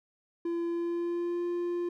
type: tone with pitch glide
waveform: triangle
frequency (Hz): 340 to 348.8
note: F4 to F4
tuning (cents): -46 to -2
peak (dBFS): -27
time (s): 0.45-1.89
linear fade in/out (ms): 5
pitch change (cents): +44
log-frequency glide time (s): 0.66-1.46
effects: none